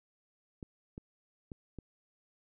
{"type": "clicks", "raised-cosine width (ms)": 3, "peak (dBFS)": -30, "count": 4, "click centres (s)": [0.628, 0.979, 1.518, 1.787], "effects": []}